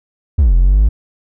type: exponential two-way sweep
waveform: triangle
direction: down then up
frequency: 84.3 to 41.83 to 55.2 Hz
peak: -4 dBFS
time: 0.38-0.89 s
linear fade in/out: 10 ms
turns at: 0.54 s
effects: tanh soft clip ceiling 0 dBFS